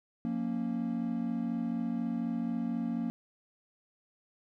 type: chord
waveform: triangle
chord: Bb minor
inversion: second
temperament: equal with one note detuned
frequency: 178.7 / 233.1 / 277.2 Hz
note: F3 / Bb3 / Db4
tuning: +40 / 0 / 0 cents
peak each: -36 / -30 / -36 dBFS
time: 0.25-3.1 s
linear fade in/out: 0 ms
effects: none